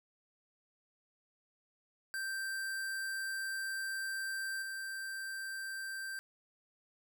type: tone with level steps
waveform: square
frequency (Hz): 1568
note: G6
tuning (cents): 0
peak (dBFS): -37 / -40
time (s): 2.14-6.19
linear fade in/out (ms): 0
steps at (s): 4.62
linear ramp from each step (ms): 5
effects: none